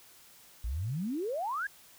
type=exponential sweep; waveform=sine; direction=up; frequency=51.91 to 1709 Hz; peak=-31 dBFS; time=0.64-1.67 s; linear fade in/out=5 ms; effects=white hiss -57 dBFS RMS until 1.98 s